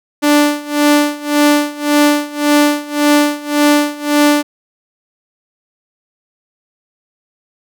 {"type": "tone with tremolo", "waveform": "sawtooth", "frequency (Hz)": 293.7, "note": "D4", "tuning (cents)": 0, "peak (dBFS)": -3, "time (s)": [0.22, 4.43], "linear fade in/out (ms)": 20, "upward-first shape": "sine", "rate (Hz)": 1.8, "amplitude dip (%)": 90, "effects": []}